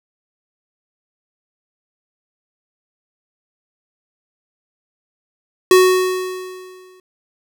square tone with exponential decay, 370 Hz, F#4, in tune, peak -6 dBFS, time 5.71-7 s, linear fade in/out 2 ms, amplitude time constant 280 ms, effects none

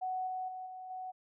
sine tone with level steps, 744 Hz, F#5, 9 cents sharp, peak -33 / -35 / -40 / -43 / -39 dBFS, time 0.01-1.12 s, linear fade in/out 20 ms, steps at 0.27 / 0.48 / 0.66 / 0.9 s, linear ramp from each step 5 ms, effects none

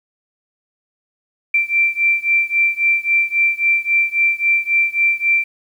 sine beating tone pair, 2349 / 2352.7 Hz, D7 / D7, 0 / +2 cents, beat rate 3.7 Hz, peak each -16 / -17 dBFS, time 1.54-5.44 s, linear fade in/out 5 ms, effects 8-bit

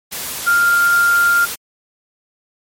sine tone in noise, 1396.9 Hz, F6, in tune, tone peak -10 dBFS, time 0.46-1.46 s, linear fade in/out 20 ms, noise white, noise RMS -25 dBFS, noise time 0.11-1.56 s, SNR +12 dB, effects MP3 64 kbps

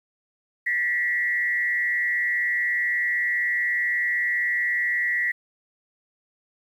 sine tone with frequency modulation, 1935 Hz, B6, 36 cents flat, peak -21 dBFS, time 0.66-5.32 s, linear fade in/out 10 ms, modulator 159 Hz, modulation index 0.61, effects 9-bit

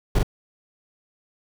brown noise with echo, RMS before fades -17 dBFS, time 0.15-0.19 s, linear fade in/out 5 ms, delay 41 ms, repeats 1, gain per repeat -2 dB, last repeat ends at 0.231 s, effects none

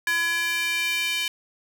square tone with high-pass filter sweep, 337.2 Hz, E4, 39 cents sharp, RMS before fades -25 dBFS, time 0.07-1.28 s, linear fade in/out 2 ms, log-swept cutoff 1700 to 2700 Hz, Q 3.5, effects none

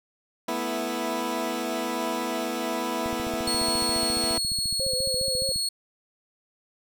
15% pulse chord, A suspended second, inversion none, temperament equal with one note detuned, 218.7 / 246.9 / 329.6 Hz, A3 / B3 / E4, -10 / 0 / 0 cents, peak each -28 / -24 / -24 dBFS, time 0.48-4.38 s, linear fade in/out 5 ms
click train, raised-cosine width 5 ms, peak -26 dBFS, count 37, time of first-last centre 3.06-5.56 s, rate 14.4 Hz
30% pulse tone, 4333 Hz, C#8, 40 cents flat, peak -22 dBFS, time 3.47-5.69 s, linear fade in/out 5 ms
sine tone with vibrato, 523.3 Hz, C5, in tune, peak -29 dBFS, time 4.8-5.52 s, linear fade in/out 2 ms, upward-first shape triangle, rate 4.9 Hz, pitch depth 64 cents each way
effects none

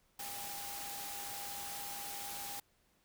sine tone in noise, 806 Hz, G5, 48 cents sharp, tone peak -48 dBFS, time 0.19-2.6 s, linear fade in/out 5 ms, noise white, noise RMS -44 dBFS, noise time 0.19-2.6 s, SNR -7 dB, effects pink hiss -73 dBFS RMS until 3.04 s

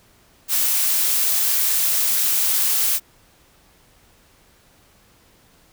blue noise, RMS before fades -19 dBFS, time 0.48-3 s, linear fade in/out 50 ms, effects pink hiss -55 dBFS RMS until 5.72 s

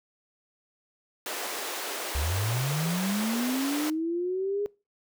pink high-pass noise, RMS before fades -34 dBFS, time 1.26-3.9 s, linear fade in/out 2 ms, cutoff 370 Hz, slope 24 dB/octave
sine linear sweep, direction up, 65.5 to 415.3 Hz, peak -26 dBFS, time 2.15-4.66 s, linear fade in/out 0 ms
effects noise-tail reverb RT60 0.3 s tail -24 dB re dry

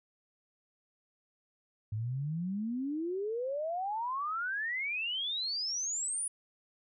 sine exponential sweep, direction up, 103.2 to 9956 Hz, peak -32 dBFS, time 1.92-6.28 s, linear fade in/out 5 ms, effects none

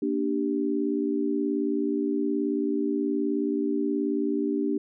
sine chord, G minor, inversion first, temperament just, 235.2 / 294 / 392 Hz, Bb3 / D4 / G4, +16 / +2 / 0 cents, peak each -30 / -26 / -29 dBFS, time 0.02-4.78 s, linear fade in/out 5 ms, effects none

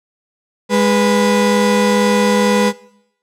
35% pulse tone pair together, 206 / 493.9 Hz, G#3 / B4, -14 / 0 cents, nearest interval octave + minor third, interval 1514 cents, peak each -12 dBFS, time 0.69-2.73 s, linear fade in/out 50 ms, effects noise-tail reverb RT60 0.8 s tail -21 dB re dry + low-pass 10000 Hz 12 dB/octave

